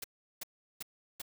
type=noise bursts; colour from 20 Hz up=white; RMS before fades=-40 dBFS; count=4; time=0.02-1.218 s; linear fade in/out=5 ms; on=22 ms; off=370 ms; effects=none